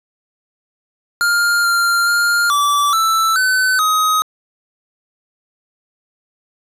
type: tone with pitch steps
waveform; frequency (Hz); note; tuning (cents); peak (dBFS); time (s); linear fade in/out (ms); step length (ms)
square; 1405 / 1390 / 1405 / 1158 / 1324 / 1515 / 1260; F6 / F6 / F6 / D6 / E6 / F#6 / D#6; +10 / -9 / +10 / -25 / +7 / +40 / +21; -13; 1.21-4.22; 0; 430
effects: resampled to 32000 Hz + 7-bit